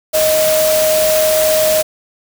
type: tone in noise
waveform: sine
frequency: 624 Hz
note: D#5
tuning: 5 cents sharp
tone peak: -11 dBFS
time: 0.13-1.83 s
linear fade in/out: 20 ms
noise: white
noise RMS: -18 dBFS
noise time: 0.13-1.83 s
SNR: +4 dB
effects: none